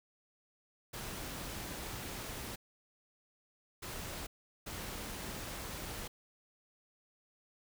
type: noise bursts at uneven times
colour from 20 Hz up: pink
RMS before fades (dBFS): -43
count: 3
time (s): 0.93-2.56 / 3.82-4.27 / 4.66-6.08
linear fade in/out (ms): 10
effects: none